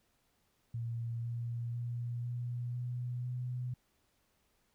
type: tone with pitch steps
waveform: sine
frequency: 116.54 / 118.1 / 119.68 / 121.28 / 122.9 / 124.54 Hz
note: A#2 / A#2 / A#2 / B2 / B2 / B2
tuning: 0 / +23 / +46 / -31 / -8 / +15 cents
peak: -35 dBFS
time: 0.74-3.74 s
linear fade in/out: 5 ms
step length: 500 ms
effects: pink hiss -75 dBFS RMS until 4.74 s